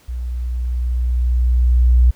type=tone with level ramp; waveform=sine; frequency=61.1 Hz; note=B1; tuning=18 cents flat; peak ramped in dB=-22 to -7 dBFS; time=0.08-2.11 s; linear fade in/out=10 ms; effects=pink hiss -52 dBFS RMS until 2.15 s